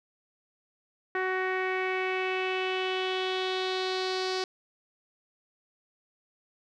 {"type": "tone with low-pass filter sweep", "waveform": "sawtooth", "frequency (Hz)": 373.6, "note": "F#4", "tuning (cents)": 17, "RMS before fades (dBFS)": -30, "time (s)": [1.15, 4.44], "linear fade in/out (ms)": 2, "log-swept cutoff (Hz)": [1800, 4800], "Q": 3.7, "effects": []}